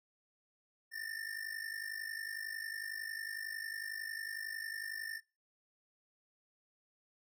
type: ring-modulated tone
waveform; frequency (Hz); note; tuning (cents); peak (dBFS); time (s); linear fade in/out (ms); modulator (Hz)
square; 1801; A6; +40; -38; 0.91-5.21; 50; 25.5
effects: noise-tail reverb RT60 0.3 s tail -22 dB re dry